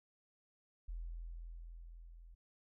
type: tone with level ramp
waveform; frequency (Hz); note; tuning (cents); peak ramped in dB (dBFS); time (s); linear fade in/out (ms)
sine; 41.98; E1; +32; -40 to -54; 0.88-2.35; 10
effects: none